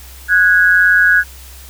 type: tone pair together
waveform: sine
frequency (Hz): 1471 / 1653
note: F#6 / G#6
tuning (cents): -11 / -9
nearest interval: major second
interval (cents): 202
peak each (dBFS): -10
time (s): 0.28-1.24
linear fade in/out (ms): 50
effects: added 65 Hz sine -35 dBFS peak until 1.69 s + white hiss -39 dBFS RMS until 1.69 s